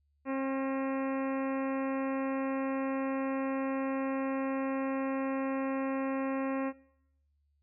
harmonic tone with a mistuned harmonic, 268.4 Hz, C4, 44 cents sharp, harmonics 1 / 2 / 3 / 4 / 5 / 6 / 7 / 8 / 9 / 10, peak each -32 / -36 / -44 / -41 / -48 / -51 / -47 / -53 / -50 / -55 dBFS, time 0.25-6.73 s, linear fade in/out 50 ms, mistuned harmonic 5, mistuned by +31 cents, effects noise-tail reverb RT60 0.8 s tail -23 dB re dry + added 72 Hz sine -70 dBFS peak until 7.62 s

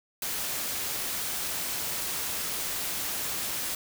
white noise, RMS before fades -32 dBFS, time 0.22-3.75 s, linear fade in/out 2 ms, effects none

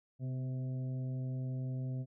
harmonic tone with a mistuned harmonic, 130 Hz, C3, 11 cents flat, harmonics 1 / 2 / 3 / 4 / 5, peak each -35 / -45 / -56 / -56 / -56 dBFS, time 0.19-2.06 s, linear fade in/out 50 ms, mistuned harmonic 2, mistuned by -38 cents, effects none

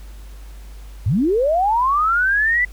sine linear sweep, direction up, 79.3 to 2005 Hz, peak -14 dBFS, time 1.06-2.65 s, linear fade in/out 5 ms, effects added 50 Hz sine -34 dBFS peak until 2.72 s + pink hiss -49 dBFS RMS until 2.72 s

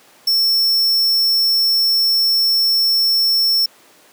square tone, 5400 Hz, E8, 41 cents sharp, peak -13 dBFS, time 0.27-3.66 s, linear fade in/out 5 ms, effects pink hiss -48 dBFS RMS until 4.12 s + high-pass 300 Hz 12 dB/octave

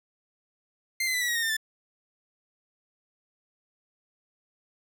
sawtooth tone with pitch steps, 2095 / 2044 / 1993.5 / 1944.6 / 1896.9 / 1850.3 / 1804.9 / 1760.7 Hz, C7 / C7 / B6 / B6 / A#6 / A#6 / A6 / A6, +2 / -41 / +16 / -27 / +30 / -13 / +44 / +1 cents, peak -22 dBFS, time 1-1.568 s, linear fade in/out 5 ms, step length 71 ms, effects none

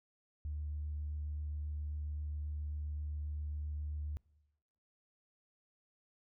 sine tone with vibrato, 74.7 Hz, D2, 30 cents sharp, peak -36 dBFS, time 0.45-4.17 s, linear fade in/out 0 ms, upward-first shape triangle, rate 7.5 Hz, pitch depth 10 cents each way, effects noise-tail reverb RT60 1.0 s tail -24 dB re dry + tanh soft clip ceiling -32 dBFS

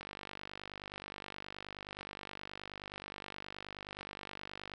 click train, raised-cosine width 0.3 ms, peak -27 dBFS, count 235, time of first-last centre 0.01-4.737 s, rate 49.5 Hz, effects none

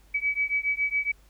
sine beating tone pair, 2280 / 2287.2 Hz, C#7 / D7, +48 / -46 cents, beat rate 7.2 Hz, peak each -27 dBFS, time 0.14-1.12 s, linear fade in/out 10 ms, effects added 50 Hz sine -53 dBFS peak until 1.29 s + pink hiss -62 dBFS RMS until 1.29 s

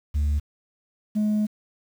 sine tone pair in turn, 73.42 / 211.7 Hz, D2 / G#3, 0 / +33 cents, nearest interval octave + tritone, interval 1833 cents, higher second, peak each -17 dBFS, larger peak neither, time 0.14-0.4 / 1.15-1.47 s, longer second, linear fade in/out 20 ms, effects tanh soft clip ceiling -19 dBFS + 8-bit

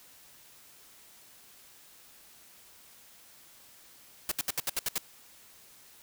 white noise bursts, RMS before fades -30 dBFS, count 8, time 4.29-4.981 s, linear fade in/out 2 ms, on 26 ms, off 69 ms, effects white hiss -56 dBFS RMS until 6.02 s

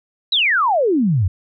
sine exponential sweep, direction down, 4049 to 83 Hz, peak -13 dBFS, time 0.32-1.28 s, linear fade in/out 5 ms, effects none

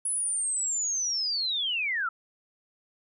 sine linear sweep, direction down, 10340 to 1282 Hz, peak -26 dBFS, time 0.05-2.09 s, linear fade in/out 5 ms, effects none

